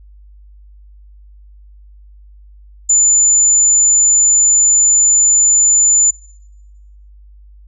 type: tone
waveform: sine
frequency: 7040 Hz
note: A8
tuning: in tune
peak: -7 dBFS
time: 2.89-6.11 s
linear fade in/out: 10 ms
effects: noise-tail reverb RT60 1.0 s tail -24 dB re dry + added 50 Hz sine -38 dBFS peak until 7.67 s